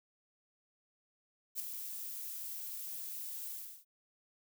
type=noise with ADSR envelope; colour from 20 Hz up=violet; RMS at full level=-35 dBFS; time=1.55-3.85 s; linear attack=48 ms; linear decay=4 ms; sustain=-8 dB; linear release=320 ms; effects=none